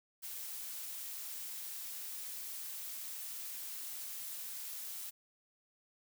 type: noise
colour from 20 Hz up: blue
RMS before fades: -44 dBFS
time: 0.22-5.11 s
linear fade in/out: 20 ms
effects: none